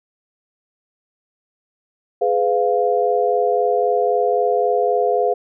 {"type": "chord", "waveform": "sine", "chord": "F diminished", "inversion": "first", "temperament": "just", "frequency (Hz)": [419.1, 502.9, 698.5], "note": ["Ab4", "Cb5", "F5"], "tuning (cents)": [16, 31, 0], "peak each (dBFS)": -19, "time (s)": [2.21, 5.34], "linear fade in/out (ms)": 10, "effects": []}